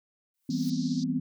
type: noise with exponential growth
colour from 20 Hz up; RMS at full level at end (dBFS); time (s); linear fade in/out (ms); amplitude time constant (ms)
blue; -46; 0.34-0.7; 2; 78
type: chord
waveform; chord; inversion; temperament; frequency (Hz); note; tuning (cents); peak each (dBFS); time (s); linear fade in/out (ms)
sine; C major seventh; first; just; 163.52 / 196.22 / 245.3 / 261.6; E3 / G3 / B3 / C4; -14 / +2 / -12 / 0; -33 / -36 / -30 / -30; 0.49-1.2; 5
type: band-pass noise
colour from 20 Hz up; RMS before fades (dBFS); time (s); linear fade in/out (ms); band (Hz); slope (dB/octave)
pink; -45; 0.5-1.04; 5; 4100 to 6000; 48
effects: none